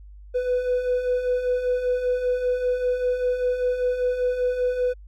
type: beating tone pair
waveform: triangle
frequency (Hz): 493.9 / 499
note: B4 / B4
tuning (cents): 0 / +18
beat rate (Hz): 5.1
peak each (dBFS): -26 / -19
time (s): 0.34-4.94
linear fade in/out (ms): 20
effects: tanh soft clip ceiling -13 dBFS + added 50 Hz sine -41 dBFS peak until 5.07 s